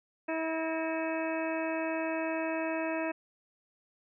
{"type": "harmonic tone with a mistuned harmonic", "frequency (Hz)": 322.6, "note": "E4", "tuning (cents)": -37, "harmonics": [1, 2, 3, 4, 5, 6, 7, 8], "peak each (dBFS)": [-34, -34, -40, -46, -43, -44, -47, -41], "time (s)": [0.28, 3.12], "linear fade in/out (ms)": 10, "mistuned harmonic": 6, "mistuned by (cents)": -79, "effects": []}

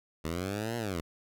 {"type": "linear two-way sweep", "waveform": "10% pulse", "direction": "up then down", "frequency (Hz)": [77.3, 120, 77.3], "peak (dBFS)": -24, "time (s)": [0.24, 1.01], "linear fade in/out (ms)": 10, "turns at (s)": 0.77, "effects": []}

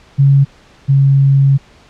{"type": "tone pair in turn", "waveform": "sine", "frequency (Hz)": [138.59, 137.55], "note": ["C#3", "C#3"], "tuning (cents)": [0, -13], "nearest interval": "unison", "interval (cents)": 13, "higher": "first", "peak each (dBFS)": [-5, -6], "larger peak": "first", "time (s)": [[0.18, 0.45], [0.88, 1.58]], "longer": "second", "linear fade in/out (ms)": 20, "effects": ["pink hiss -45 dBFS RMS until 1.89 s", "low-pass 5000 Hz 12 dB/octave"]}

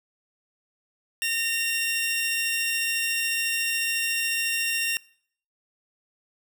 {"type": "tone pair together", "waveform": "sawtooth", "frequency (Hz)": [1834, 2758], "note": ["A#6", "F7"], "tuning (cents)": [-29, -22], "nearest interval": "perfect fifth", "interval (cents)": 707, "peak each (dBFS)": [-27, -22], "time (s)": [1.22, 4.97], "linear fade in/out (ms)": 0, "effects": ["noise-tail reverb RT60 0.6 s tail -23 dB re dry"]}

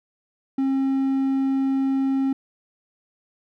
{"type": "tone", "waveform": "triangle", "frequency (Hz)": 269, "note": "C4", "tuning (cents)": 48, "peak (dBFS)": -17, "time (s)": [0.58, 2.33], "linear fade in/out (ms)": 5, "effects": []}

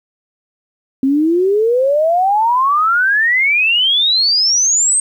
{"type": "exponential sweep", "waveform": "sine", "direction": "up", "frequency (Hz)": [261.6, 8500], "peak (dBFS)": -10, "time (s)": [1.03, 5], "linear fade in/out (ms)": 2, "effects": ["8-bit"]}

